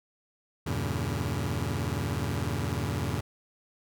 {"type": "chord", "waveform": "sawtooth", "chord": "E diminished seventh", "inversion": "none", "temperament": "just", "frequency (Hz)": [82.41, 98.89, 118.67, 142.4], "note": ["E2", "G2", "Bb2", "Db3"], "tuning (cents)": [0, 16, 31, 47], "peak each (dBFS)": -30, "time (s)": [0.66, 3.21], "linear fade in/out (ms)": 10, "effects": []}